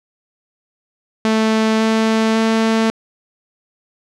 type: tone with pitch steps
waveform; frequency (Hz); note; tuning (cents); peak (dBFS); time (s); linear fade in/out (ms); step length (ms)
sawtooth; 220 / 221.7 / 223.3; A3 / A3 / A3; 0 / +13 / +26; -9; 1.25-2.9; 0; 550
effects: low-pass 6000 Hz 12 dB/octave